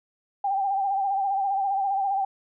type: tone with vibrato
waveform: sine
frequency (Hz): 787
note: G5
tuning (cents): +7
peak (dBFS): -22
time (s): 0.44-2.25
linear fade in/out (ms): 5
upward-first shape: sine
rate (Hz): 15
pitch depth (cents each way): 52
effects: none